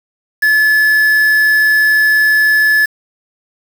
triangle tone with quantisation, 1723 Hz, A6, 37 cents flat, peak -6 dBFS, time 0.42-2.86 s, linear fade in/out 10 ms, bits 4, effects none

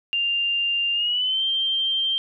sine tone with pitch glide, 2794 to 3154 Hz, F7 to G7, 0 to +10 cents, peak -20 dBFS, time 0.13-2.18 s, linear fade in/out 0 ms, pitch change +210 cents, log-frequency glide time 0.93-1.44 s, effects none

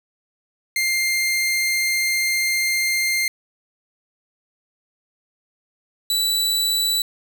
sawtooth tone pair in turn, 2105 / 3953 Hz, C7 / B7, +10 / +1 cents, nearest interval major seventh, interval 1091 cents, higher second, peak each -15 dBFS, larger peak neither, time 0.76-3.28 / 6.1-7.02 s, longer first, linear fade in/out 2 ms, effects none

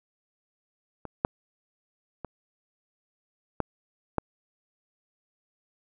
clicks, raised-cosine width 1 ms, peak -23 / -8 / -21 / -11 / -10 dBFS, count 5, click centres 1.053 / 1.249 / 2.247 / 3.603 / 4.183 s, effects none

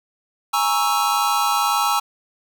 square chord, A# half-diminished seventh, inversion third, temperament equal, 830.6 / 932.3 / 1108.7 / 1318.5 Hz, G#5 / A#5 / C#6 / E6, 0 / 0 / 0 / 0 cents, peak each -23 / -25 / -25 / -22 dBFS, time 0.53-2 s, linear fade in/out 10 ms, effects none

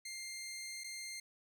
15% pulse tone with dropouts, 2107 Hz, C7, 12 cents sharp, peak -37 dBFS, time 0.05-1.2 s, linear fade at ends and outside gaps 5 ms, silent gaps 0.837-0.842 s, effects none

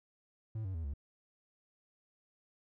triangle tone with pitch steps, 110 / 94.66 / 81.46 / 70.1 Hz, A2 / F#2 / E2 / C#2, 0 / +40 / -20 / +20 cents, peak -34 dBFS, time 0.55-0.938 s, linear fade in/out 5 ms, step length 97 ms, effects none

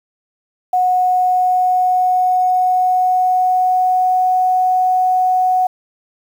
sine tone with pitch glide, 732 to 738.8 Hz, F#5 to F#5, -19 to -3 cents, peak -11 dBFS, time 0.73-5.67 s, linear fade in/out 5 ms, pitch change +16 cents, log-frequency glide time 0.88-4.44 s, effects 7-bit

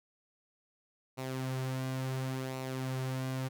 sawtooth tone with flanger, 130.81 Hz, C3, in tune, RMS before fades -36 dBFS, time 1.17-3.49 s, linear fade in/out 20 ms, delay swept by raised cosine 0.6 to 5.4 ms, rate 0.71 Hz, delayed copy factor -0.5, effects none

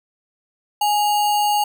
sine tone with sample-and-hold, 830.6 Hz, G#5, in tune, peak -15 dBFS, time 0.81-1.64 s, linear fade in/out 5 ms, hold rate 3675 Hz, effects none

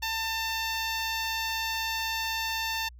10% pulse tone with notch filter, 896 Hz, A5, 31 cents sharp, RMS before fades -31 dBFS, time 0.02-2.89 s, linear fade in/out 10 ms, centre 10000 Hz, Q 1.6, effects added 60 Hz sine -46 dBFS peak until 2.99 s

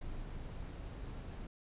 brown noise, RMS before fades -44 dBFS, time 0.01-1.47 s, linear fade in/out 5 ms, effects resampled to 8000 Hz

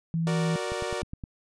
sine tone, 164.81 Hz, E3, in tune, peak -24 dBFS, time 0.14-0.56 s, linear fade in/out 0 ms
sawtooth chord, Gb augmented, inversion none, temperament equal, 370 / 466.2 / 587.3 Hz, Gb4 / Bb4 / D5, 0 / 0 / 0 cents, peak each -30 dBFS, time 0.27-1.02 s, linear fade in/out 0 ms
click train, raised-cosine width 5 ms, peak -24 dBFS, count 6, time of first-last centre 0.72-1.238 s, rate 9.65 Hz
effects resampled to 22050 Hz

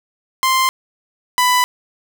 sawtooth tone pair in turn, 1046.5 / 994.9 Hz, C6 / B5, 0 / +12 cents, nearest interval minor second, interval 88 cents, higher first, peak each -9 / -8 dBFS, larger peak second, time 0.43-0.69 / 1.38-1.64 s, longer neither, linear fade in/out 0 ms, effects none

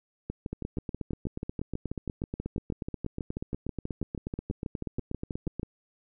two click trains, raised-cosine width 3 ms, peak -20 / -20 dBFS, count 34 / 43, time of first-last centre 0.3-5.631 / 0.53-5.596 s, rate 6.19 / 8.29 Hz, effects none

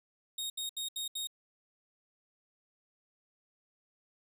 sawtooth tone bursts, 3729 Hz, A#7, in tune, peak -32 dBFS, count 5, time 0.38-1.272 s, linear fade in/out 5 ms, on 120 ms, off 73 ms, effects 11-bit

